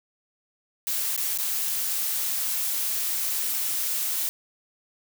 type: noise with dropouts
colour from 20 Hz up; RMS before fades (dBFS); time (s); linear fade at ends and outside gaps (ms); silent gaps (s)
blue; -27; 0.87-4.29; 0; 1.163-1.177 / 1.376-1.386
effects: none